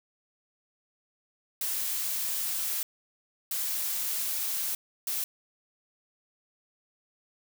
blue noise bursts at uneven times, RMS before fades -31 dBFS, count 3, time 1.61-2.83 / 3.51-4.75 / 5.07-5.24 s, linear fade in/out 2 ms, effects none

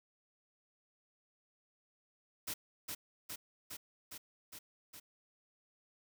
white noise with echo, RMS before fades -40 dBFS, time 2.47-2.54 s, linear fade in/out 10 ms, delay 410 ms, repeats 6, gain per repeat -2 dB, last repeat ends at 5 s, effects none

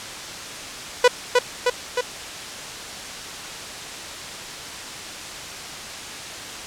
sawtooth tone with echo, 493.9 Hz, B4, in tune, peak -6 dBFS, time 1.04-1.08 s, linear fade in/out 5 ms, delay 310 ms, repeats 3, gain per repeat -3 dB, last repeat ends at 2.01 s, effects white hiss -33 dBFS RMS until 6.66 s + low-pass 7000 Hz 12 dB/octave

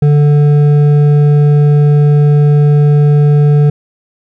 sine tone with hard clipping, 146.7 Hz, D3, 2 cents flat, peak -6 dBFS, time 0.02-3.7 s, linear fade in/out 5 ms, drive 7 dB, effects none

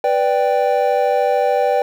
triangle chord, G major, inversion first, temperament equal, 493.9 / 587.3 / 784 Hz, B4 / D5 / G5, 0 / 0 / 0 cents, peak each -16 dBFS, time 0.04-1.82 s, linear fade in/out 2 ms, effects 8-bit

